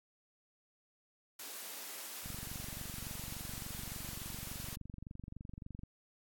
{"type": "high-pass noise", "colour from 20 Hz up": "white", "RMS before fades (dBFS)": -46, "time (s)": [1.39, 4.76], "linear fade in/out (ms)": 5, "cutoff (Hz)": 230, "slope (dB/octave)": 24}
{"type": "click train", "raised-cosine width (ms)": 5, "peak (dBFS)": -34, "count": 85, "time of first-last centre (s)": [2.26, 5.834], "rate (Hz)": 23.5}
{"effects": ["AAC 64 kbps"]}